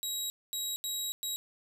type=tone bursts at uneven times; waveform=20% pulse; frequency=3840 Hz; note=B7; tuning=49 cents flat; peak=-27 dBFS; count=4; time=0.03-0.3 / 0.53-0.76 / 0.84-1.12 / 1.23-1.36 s; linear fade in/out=0 ms; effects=10-bit